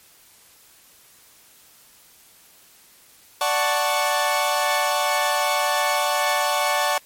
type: chord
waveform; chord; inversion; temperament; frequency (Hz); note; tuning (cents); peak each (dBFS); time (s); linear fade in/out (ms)
sawtooth; D major seventh; none; equal; 587.3 / 740 / 880 / 1108.7; D5 / F#5 / A5 / C#6; 0 / 0 / 0 / 0; -21; 3.41-6.98; 2
effects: white hiss -52 dBFS RMS until 7.05 s + MP3 64 kbps